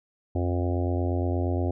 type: harmonic tone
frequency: 88.5 Hz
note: F2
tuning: 23 cents sharp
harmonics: 1 / 3 / 4 / 5 / 6 / 7 / 8 / 9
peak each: -25 / -31 / -32 / -39 / -38 / -37 / -38 / -43 dBFS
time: 0.35-1.71 s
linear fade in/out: 5 ms
effects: none